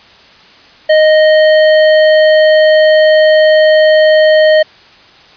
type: tone with tanh clipping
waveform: sine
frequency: 621 Hz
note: D#5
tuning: 3 cents flat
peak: -6 dBFS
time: 0.89-4.63 s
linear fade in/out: 10 ms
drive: 18 dB
effects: white hiss -40 dBFS RMS until 5.36 s + resampled to 11025 Hz